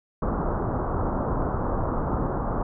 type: low-pass noise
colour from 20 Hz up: pink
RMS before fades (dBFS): -26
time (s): 0.22-2.63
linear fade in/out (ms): 5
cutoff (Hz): 1300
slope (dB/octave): 48
effects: none